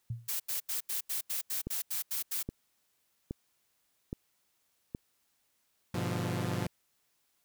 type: tone with exponential decay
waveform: sine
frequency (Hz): 116.54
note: A#2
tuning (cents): 0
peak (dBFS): -30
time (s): 0.1-0.33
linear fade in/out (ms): 5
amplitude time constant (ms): 48
type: noise bursts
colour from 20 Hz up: blue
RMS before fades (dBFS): -34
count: 11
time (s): 0.28-2.43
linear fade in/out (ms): 10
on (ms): 120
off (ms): 83
type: click train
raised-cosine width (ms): 3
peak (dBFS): -23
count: 5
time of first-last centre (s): 1.67-4.949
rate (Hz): 1.22
type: chord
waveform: sawtooth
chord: G# diminished seventh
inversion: none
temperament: equal with one note detuned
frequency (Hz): 101.63 / 123.47 / 146.83 / 174.61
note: G#2 / B2 / D3 / F3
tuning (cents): -37 / 0 / 0 / 0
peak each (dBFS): -33 / -32 / -37 / -32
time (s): 5.94-6.67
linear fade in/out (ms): 5
effects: white hiss -75 dBFS RMS until 7.44 s